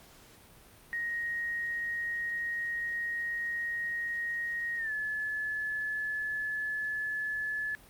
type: tone with pitch glide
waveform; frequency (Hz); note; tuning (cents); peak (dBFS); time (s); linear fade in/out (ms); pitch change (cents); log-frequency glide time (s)
sine; 1876 to 1720.3; A#6 to A6; +11 to -39; -31; 0.93-7.75; 0; -150; 4.77-4.92
effects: pink hiss -56 dBFS RMS until 7.89 s + Opus 48 kbps